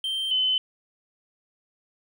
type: tone pair in turn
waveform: triangle / sine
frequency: 3136 / 3040 Hz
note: G7 / F#7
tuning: 0 / +46 cents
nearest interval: minor second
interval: 54 cents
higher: first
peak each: -24 / -20 dBFS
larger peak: second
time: 0.04-0.31 / 0.31-0.58 s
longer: neither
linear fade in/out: 2 ms
effects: none